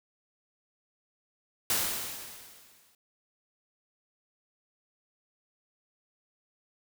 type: noise with exponential decay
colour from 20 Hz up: white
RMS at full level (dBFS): -26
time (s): 1.7-2.95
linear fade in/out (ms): 2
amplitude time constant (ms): 270
effects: none

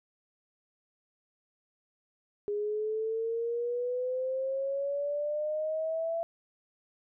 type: exponential sweep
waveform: sine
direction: up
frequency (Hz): 410 to 672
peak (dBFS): -29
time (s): 2.48-6.23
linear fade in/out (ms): 0
effects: none

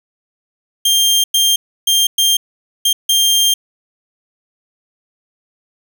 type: tone bursts at uneven times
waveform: sawtooth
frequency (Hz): 3189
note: G7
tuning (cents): +29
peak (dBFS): -7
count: 6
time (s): 0.85-1.24 / 1.34-1.56 / 1.87-2.07 / 2.18-2.37 / 2.85-2.93 / 3.09-3.54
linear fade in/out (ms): 5
effects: none

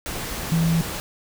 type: tone in noise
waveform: sine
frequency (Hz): 165.2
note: E3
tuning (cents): +4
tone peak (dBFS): -17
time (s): 0.52-0.81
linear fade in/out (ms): 0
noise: pink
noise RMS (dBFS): -30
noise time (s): 0.06-1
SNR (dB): +10
effects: none

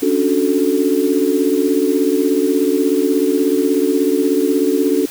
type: chord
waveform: sine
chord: D major seventh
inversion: third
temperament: equal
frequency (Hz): 277.2 / 293.7 / 370 / 440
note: C#4 / D4 / F#4 / A4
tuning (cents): 0 / 0 / 0 / 0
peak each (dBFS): -18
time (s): 0.02-5.06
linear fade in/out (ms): 10
effects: white hiss -33 dBFS RMS until 5.1 s

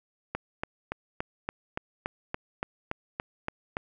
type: click train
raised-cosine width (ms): 0.5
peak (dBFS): -15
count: 13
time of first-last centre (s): 0.35-3.769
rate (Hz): 3.51
effects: none

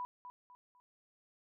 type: tone with echo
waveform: sine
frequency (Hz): 987.8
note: B5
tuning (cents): 0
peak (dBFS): -37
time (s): 0-0.05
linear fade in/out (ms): 0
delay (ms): 250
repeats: 3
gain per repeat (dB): -9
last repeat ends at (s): 0.8
effects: none

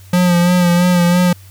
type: tone with vibrato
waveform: square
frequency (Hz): 176.7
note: F3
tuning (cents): +21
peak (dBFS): -10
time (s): 0.13-1.33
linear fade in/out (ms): 5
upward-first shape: sine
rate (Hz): 3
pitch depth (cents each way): 35
effects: added 95 Hz sine -37 dBFS peak until 1.5 s + white hiss -46 dBFS RMS until 1.5 s

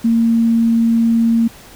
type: tone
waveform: sine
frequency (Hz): 229.6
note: A#3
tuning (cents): -26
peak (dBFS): -10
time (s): 0.04-1.48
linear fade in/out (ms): 10
effects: pink hiss -40 dBFS RMS until 1.75 s

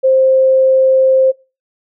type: tone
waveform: sine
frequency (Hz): 526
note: C5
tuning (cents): +9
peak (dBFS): -7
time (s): 0.03-1.32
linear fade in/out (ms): 20
effects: noise-tail reverb RT60 0.3 s tail -23 dB re dry

